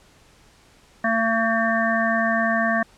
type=harmonic tone; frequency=226 Hz; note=A3; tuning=47 cents sharp; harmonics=1 / 3 / 5 / 7 / 8; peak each=-24 / -23 / -27 / -27 / -24 dBFS; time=1.04-2.83 s; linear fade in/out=5 ms; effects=pink hiss -54 dBFS RMS until 2.97 s + low-pass 9000 Hz 12 dB/octave